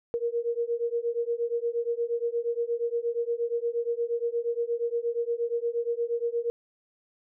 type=beating tone pair; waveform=sine; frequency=466.2 / 474.7 Hz; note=A#4 / A#4; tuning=0 / +31 cents; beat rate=8.5 Hz; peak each=-29 dBFS; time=0.14-6.5 s; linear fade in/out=0 ms; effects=none